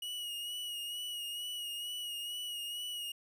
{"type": "tone with vibrato", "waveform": "45% pulse", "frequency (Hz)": 2900, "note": "F#7", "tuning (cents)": -35, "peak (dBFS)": -38, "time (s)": [0.02, 3.12], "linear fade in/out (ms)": 5, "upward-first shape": "sine", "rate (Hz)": 2.2, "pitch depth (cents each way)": 34, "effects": []}